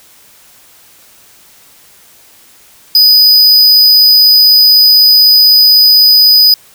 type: tone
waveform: square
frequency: 4978 Hz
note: D#8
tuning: in tune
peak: -3 dBFS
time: 2.95-6.54 s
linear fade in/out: 2 ms
effects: white hiss -42 dBFS RMS until 6.74 s